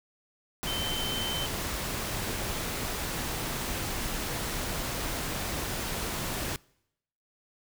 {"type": "tone in noise", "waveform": "sine", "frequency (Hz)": 3081, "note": "G7", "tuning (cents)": -31, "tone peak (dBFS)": -32, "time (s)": [0.67, 1.46], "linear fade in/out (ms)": 0, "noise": "pink", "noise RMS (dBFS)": -33, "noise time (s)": [0.63, 6.56], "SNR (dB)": -2, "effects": ["noise-tail reverb RT60 0.8 s tail -25 dB re dry"]}